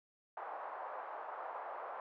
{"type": "band-pass noise", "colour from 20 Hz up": "white", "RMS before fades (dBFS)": -45, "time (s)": [0.37, 2], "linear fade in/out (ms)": 2, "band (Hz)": [590, 1100], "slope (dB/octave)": 24, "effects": []}